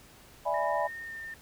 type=chord; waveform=sine; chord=E dominant seventh; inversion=third; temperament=equal; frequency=587.3 / 659.3 / 830.6 / 987.8 Hz; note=D5 / E5 / G#5 / B5; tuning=0 / 0 / 0 / 0 cents; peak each=-32 dBFS; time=0.45-0.88 s; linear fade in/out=20 ms
type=tone with pitch glide; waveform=sine; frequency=1833 to 1807.8 Hz; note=A#6 to A6; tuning=-30 to +46 cents; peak=-38 dBFS; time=0.54-1.34 s; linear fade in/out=2 ms; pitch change=-24 cents; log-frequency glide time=1.05-1.13 s
effects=pink hiss -55 dBFS RMS until 1.41 s